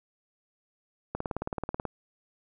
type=click train; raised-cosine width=1 ms; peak=-17 dBFS; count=14; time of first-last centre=1.15-1.853 s; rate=18.5 Hz; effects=none